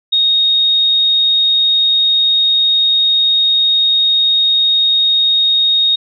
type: tone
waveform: sine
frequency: 3729 Hz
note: A#7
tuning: in tune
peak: -9 dBFS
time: 0.12-5.96 s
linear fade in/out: 10 ms
effects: none